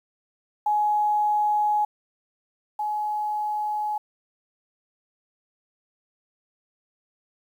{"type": "tone pair in turn", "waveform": "sine", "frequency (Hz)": [840, 844.2], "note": ["G#5", "G#5"], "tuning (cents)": [19, 28], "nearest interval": "unison", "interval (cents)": 9, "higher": "second", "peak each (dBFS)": [-19, -24], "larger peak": "first", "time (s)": [[0.66, 1.85], [2.79, 3.98]], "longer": "neither", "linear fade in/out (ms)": 5, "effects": ["9-bit"]}